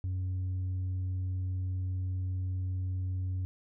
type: tone with tanh clipping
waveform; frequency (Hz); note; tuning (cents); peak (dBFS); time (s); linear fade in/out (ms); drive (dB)
sine; 92.5; F#2; 0; -31; 0.04-3.45; 0; 2
effects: none